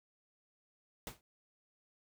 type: noise with exponential decay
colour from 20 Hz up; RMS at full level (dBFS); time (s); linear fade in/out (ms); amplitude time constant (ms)
pink; -40; 1.07-1.21; 1; 30
effects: none